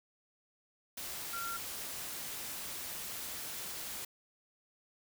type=tone in noise; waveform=sine; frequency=1376 Hz; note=F6; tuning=26 cents flat; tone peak=-38 dBFS; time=1.33-1.57 s; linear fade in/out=5 ms; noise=white; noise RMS=-42 dBFS; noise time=0.97-4.05 s; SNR=+1 dB; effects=none